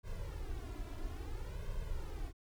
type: noise with flanger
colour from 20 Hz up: brown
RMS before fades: -41 dBFS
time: 0.03-2.33 s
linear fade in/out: 50 ms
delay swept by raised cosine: 1.9 to 3 ms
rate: 0.59 Hz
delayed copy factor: +1
effects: none